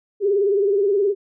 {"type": "tone with vibrato", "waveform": "sine", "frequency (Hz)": 400.7, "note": "G4", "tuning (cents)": 38, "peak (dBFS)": -15, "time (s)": [0.2, 1.15], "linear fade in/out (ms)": 50, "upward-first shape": "sine", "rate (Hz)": 19, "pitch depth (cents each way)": 82, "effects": []}